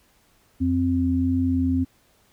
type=tone pair together; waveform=sine; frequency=86.6 / 261.6 Hz; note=F2 / C4; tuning=-14 / 0 cents; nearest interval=octave + perfect fifth; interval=1914 cents; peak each=-24 / -20 dBFS; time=0.6-1.85 s; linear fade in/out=20 ms; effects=pink hiss -61 dBFS RMS until 2.32 s